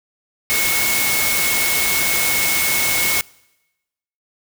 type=tone in noise; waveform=sine; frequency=2191 Hz; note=C#7; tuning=21 cents flat; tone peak=-21 dBFS; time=0.5-3.21 s; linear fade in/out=0 ms; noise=white; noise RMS=-19 dBFS; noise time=0.5-3.21 s; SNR=-5 dB; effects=noise-tail reverb RT60 1.0 s tail -25 dB re dry